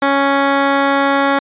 10% pulse tone, 277.5 Hz, C#4, 2 cents sharp, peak -3 dBFS, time 0.02-1.39 s, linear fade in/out 5 ms, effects resampled to 8000 Hz

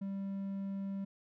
triangle tone, 196 Hz, G3, in tune, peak -34 dBFS, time 0.01-1.05 s, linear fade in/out 10 ms, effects none

